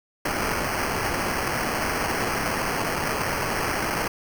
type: noise with sample-and-hold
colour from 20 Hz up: white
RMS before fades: -26 dBFS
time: 0.25-4.08 s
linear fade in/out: 5 ms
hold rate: 3675 Hz
effects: none